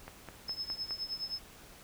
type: click train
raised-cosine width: 0.5 ms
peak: -29 dBFS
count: 5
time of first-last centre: 0.08-0.908 s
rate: 4.83 Hz
type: tone with tremolo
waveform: sine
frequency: 5200 Hz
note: E8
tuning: 24 cents flat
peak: -32 dBFS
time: 0.48-1.39 s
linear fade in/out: 5 ms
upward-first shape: triangle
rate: 9.6 Hz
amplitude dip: 95%
effects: pink hiss -54 dBFS RMS until 1.83 s

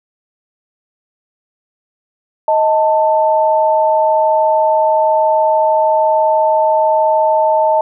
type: tone pair together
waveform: sine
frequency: 628 / 886.9 Hz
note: D#5 / A5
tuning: +16 / +14 cents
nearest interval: tritone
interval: 598 cents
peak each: -12 dBFS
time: 2.48-7.81 s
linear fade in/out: 2 ms
effects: none

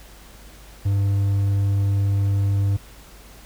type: tone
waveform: triangle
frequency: 99.5 Hz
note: G2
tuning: 26 cents sharp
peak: -15 dBFS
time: 0.85-2.77 s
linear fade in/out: 10 ms
effects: added 50 Hz sine -45 dBFS peak until 3.45 s + pink hiss -47 dBFS RMS until 3.45 s

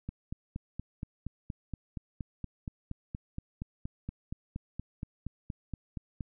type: click train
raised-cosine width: 5 ms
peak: -24 dBFS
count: 27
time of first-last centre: 0.09-6.208 s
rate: 4.25 Hz
effects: none

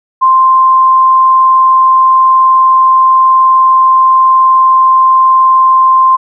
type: tone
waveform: sine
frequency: 1046.5 Hz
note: C6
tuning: in tune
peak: -3 dBFS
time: 0.21-6.17 s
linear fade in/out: 20 ms
effects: none

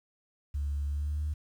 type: tone with pitch glide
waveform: sine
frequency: 71.8 to 75.46 Hz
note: D2 to D2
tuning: -39 to +48 cents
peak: -28 dBFS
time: 0.54-1.34 s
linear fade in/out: 10 ms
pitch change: +87 cents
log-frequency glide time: 0.88-1.22 s
effects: tanh soft clip ceiling -25 dBFS + 10-bit

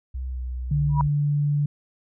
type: tone with pitch glide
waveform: sine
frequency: 64.4 to 62.42 Hz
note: C2 to B1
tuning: -27 to +19 cents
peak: -27 dBFS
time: 0.14-1.08 s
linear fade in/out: 10 ms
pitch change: -54 cents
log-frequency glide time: 0.29-0.41 s
type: tone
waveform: sine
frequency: 145.7 Hz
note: D3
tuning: 13 cents flat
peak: -19 dBFS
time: 0.71-1.66 s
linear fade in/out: 5 ms
type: tone with exponential growth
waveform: sine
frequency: 970 Hz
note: B5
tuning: 31 cents flat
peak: -17 dBFS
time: 0.89-1.01 s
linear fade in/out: 1 ms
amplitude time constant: 25 ms
effects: none

